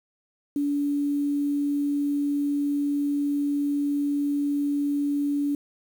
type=tone with quantisation; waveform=sine; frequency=287.2 Hz; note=D4; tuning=39 cents flat; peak=-22 dBFS; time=0.56-5.55 s; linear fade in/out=2 ms; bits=8; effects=none